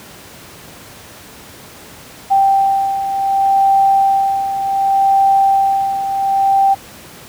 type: beating tone pair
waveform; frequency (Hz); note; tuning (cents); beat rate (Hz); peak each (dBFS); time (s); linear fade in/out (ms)
sine; 783 / 783.67; G5 / G5; -2 / -1; 0.67; -18 / -11; 2.3-6.75; 20
effects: pink hiss -37 dBFS RMS until 7.28 s + high-pass 80 Hz 12 dB/octave